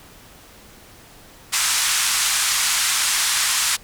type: band-pass noise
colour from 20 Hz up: white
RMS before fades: -20 dBFS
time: 1.52-3.77 s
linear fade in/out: 20 ms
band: 1000 to 9800 Hz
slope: 24 dB/octave
effects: pink hiss -46 dBFS RMS until 3.83 s